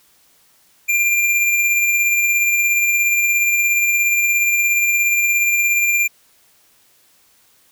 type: tone with tremolo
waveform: square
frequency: 2385 Hz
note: D7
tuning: 26 cents sharp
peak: -13 dBFS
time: 0.88-6.08 s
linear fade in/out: 20 ms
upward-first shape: triangle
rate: 17 Hz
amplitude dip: 35%
effects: white hiss -55 dBFS RMS until 7.71 s